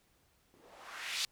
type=noise with low-pass filter sweep; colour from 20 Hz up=violet; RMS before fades=-42 dBFS; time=0.54-1.25 s; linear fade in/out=0 ms; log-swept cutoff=300 to 4100 Hz; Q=1.6; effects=pink hiss -71 dBFS RMS until 1.31 s